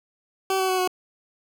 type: tone with pitch steps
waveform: 20% pulse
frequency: 382.7 / 377.4 / 372.2 / 367.1 Hz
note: G4 / F#4 / F#4 / F#4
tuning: -42 / +34 / +10 / -14 cents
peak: -16 dBFS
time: 0.5-0.876 s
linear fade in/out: 2 ms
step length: 94 ms
effects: none